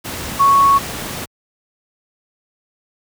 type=tone in noise; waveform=sine; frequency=1109 Hz; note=C#6; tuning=in tune; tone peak=-8 dBFS; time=0.39-0.79 s; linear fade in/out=20 ms; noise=pink; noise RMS=-26 dBFS; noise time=0.04-1.26 s; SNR=+15 dB; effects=high-pass 60 Hz 12 dB/octave